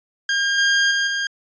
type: tone with level steps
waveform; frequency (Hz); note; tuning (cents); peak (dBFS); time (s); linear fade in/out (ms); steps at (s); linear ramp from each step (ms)
sawtooth; 1611; G6; +47; -14 / -11 / -14 / -17; 0.29-1.27; 2; 0.58 / 0.91 / 1.07; 2
effects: resampled to 16000 Hz